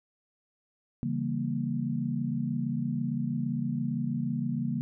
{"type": "chord", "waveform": "sine", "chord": "C# diminished seventh", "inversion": "none", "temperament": "equal with one note detuned", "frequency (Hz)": [138.59, 164.81, 196, 233.8], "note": ["C#3", "E3", "G3", "Bb3"], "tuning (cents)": [0, 0, 0, 5], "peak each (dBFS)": [-33, -35, -36, -31], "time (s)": [1.03, 4.81], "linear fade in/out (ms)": 0, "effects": []}